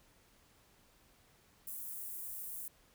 white high-pass noise, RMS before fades -44 dBFS, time 1.67-2.68 s, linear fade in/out 2 ms, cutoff 9500 Hz, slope 24 dB/octave, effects pink hiss -67 dBFS RMS until 2.94 s

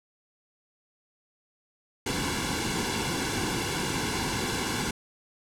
pink noise with comb filter, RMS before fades -29 dBFS, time 2.06-4.91 s, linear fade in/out 5 ms, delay 1.6 ms, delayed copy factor -0.8, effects low-pass 9000 Hz 12 dB/octave

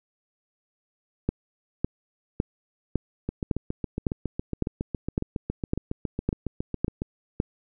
two click trains, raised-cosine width 3 ms, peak -10 / -15 dBFS, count 12 / 28, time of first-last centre 1.29-7.401 / 3.29-7.019 s, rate 1.8 / 7.24 Hz, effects none

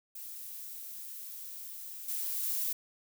violet noise with level steps, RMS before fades -44 / -35 / -33 dBFS, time 0.15-2.73 s, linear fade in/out 5 ms, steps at 2.08 / 2.43 s, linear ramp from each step 5 ms, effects none

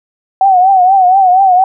sine tone with vibrato, 752 Hz, F#5, 28 cents sharp, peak -4 dBFS, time 0.41-1.64 s, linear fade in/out 2 ms, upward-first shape triangle, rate 4.2 Hz, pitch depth 100 cents each way, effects none

